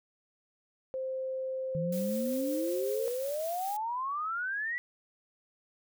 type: tone with pitch glide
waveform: sine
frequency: 523.3 to 526.9 Hz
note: C5 to C5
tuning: 0 to +12 cents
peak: -32 dBFS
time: 0.94-3.08 s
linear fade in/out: 0 ms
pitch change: +12 cents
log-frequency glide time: 1.84-2.14 s
type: exponential sweep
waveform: sine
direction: up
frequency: 155.56 to 1975.5 Hz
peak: -31 dBFS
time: 1.75-4.78 s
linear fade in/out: 0 ms
type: noise with tremolo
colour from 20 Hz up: blue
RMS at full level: -43 dBFS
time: 1.92-3.77 s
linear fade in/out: 5 ms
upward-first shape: triangle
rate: 5.3 Hz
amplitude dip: 25%
effects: none